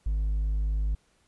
sine tone with hard clipping, 51.91 Hz, G#1, in tune, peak -25 dBFS, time 0.06-0.95 s, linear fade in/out 5 ms, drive 2 dB, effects pink hiss -67 dBFS RMS until 1.27 s + resampled to 24000 Hz

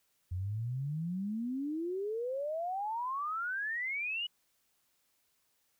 sine exponential sweep, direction up, 86.8 to 2960 Hz, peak -33 dBFS, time 0.31-4.27 s, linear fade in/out 10 ms, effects white hiss -75 dBFS RMS until 5.79 s

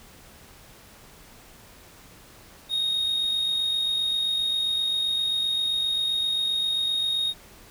triangle tone with amplitude modulation, 3729 Hz, A#7, in tune, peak -19 dBFS, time 2.69-7.34 s, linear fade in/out 50 ms, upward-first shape sine, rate 47.6 Hz, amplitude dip 40%, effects tanh soft clip ceiling -15 dBFS + pink hiss -50 dBFS RMS until 7.7 s

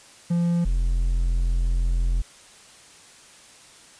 triangle tone pair in turn, 171.9 / 42.98 Hz, F3 / F1, -27 / -27 cents, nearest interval 2 octaves, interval 2400 cents, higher first, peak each -17 / -17 dBFS, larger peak neither, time 0.3-0.65 / 0.65-2.22 s, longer second, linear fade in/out 10 ms, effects white hiss -49 dBFS RMS until 3.99 s + resampled to 22050 Hz

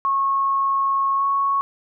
sine tone with pitch glide, 1094 to 1106.1 Hz, C#6 to C#6, -23 to -4 cents, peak -17 dBFS, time 0.05-1.61 s, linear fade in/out 0 ms, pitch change +19 cents, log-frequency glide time 1.16-1.24 s, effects none

